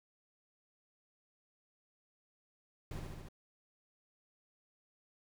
brown noise with echo, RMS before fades -42 dBFS, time 2.91-2.99 s, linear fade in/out 2 ms, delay 74 ms, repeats 4, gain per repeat -2 dB, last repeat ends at 3.286 s, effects none

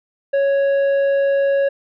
sine tone with tanh clipping, 554.4 Hz, C#5, in tune, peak -15 dBFS, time 0.33-1.69 s, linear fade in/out 10 ms, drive 7 dB, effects none

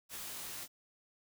white noise with comb filter, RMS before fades -44 dBFS, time 0.09-0.68 s, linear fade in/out 50 ms, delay 19 ms, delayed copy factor -0.9, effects none

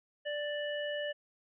harmonic tone, 588 Hz, D5, 2 cents sharp, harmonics 1 / 3 / 5, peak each -35 / -40 / -42 dBFS, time 0.25-1.13 s, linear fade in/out 20 ms, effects none

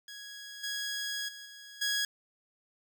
15% pulse tone with level steps, 1661.2 Hz, G#6, in tune, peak -37 / -27 / -38 / -41 / -22 dBFS, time 0.08-2.05 s, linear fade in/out 2 ms, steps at 0.63 / 1.28 / 1.45 / 1.81 s, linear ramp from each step 10 ms, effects none

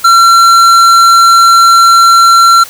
triangle tone with hard clipping, 1360 Hz, F6, 46 cents flat, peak -3 dBFS, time 0.04-2.64 s, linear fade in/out 10 ms, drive 15 dB, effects white hiss -29 dBFS RMS until 2.69 s

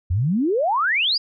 sine exponential sweep, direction up, 80 to 5070 Hz, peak -17 dBFS, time 0.1-1.18 s, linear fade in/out 10 ms, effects none

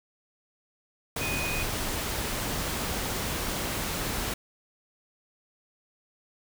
sine tone in noise, 2489 Hz, D#7, in tune, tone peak -32 dBFS, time 1.21-1.63 s, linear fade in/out 5 ms, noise pink, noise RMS -31 dBFS, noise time 1.16-4.34 s, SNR -4 dB, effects none

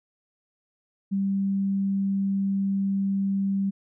sine tone, 196 Hz, G3, in tune, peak -22 dBFS, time 1.11-3.71 s, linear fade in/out 20 ms, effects none

